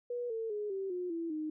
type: tone with pitch steps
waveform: sine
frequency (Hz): 485 / 449.9 / 417.4 / 387.2 / 359.2 / 333.2 / 309.1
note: B4 / A4 / G#4 / G4 / F4 / E4 / D#4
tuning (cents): -31 / +39 / +9 / -21 / +49 / +19 / -11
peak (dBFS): -34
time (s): 0.1-1.5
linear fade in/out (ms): 5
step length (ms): 200
effects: none